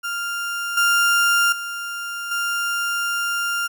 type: tone with level steps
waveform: 35% pulse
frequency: 1396.9 Hz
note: F6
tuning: in tune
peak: -22 / -13 / -25 / -19 dBFS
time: 0.03-3.68 s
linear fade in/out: 20 ms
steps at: 0.77 / 1.52 / 2.31 s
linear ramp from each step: 5 ms
effects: none